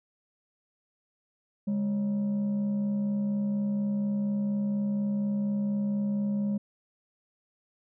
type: tone with frequency modulation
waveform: sine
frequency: 204.1 Hz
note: G#3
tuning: 30 cents flat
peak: -24 dBFS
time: 1.67-6.58 s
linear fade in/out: 10 ms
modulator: 344 Hz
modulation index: 0.26
effects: tanh soft clip ceiling -23 dBFS